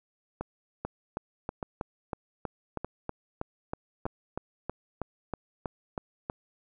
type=two click trains; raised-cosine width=1 ms; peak=-18 / -19 dBFS; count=18 / 4; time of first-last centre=0.85-6.299 / 0.41-4.064 s; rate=3.12 / 0.821 Hz; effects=none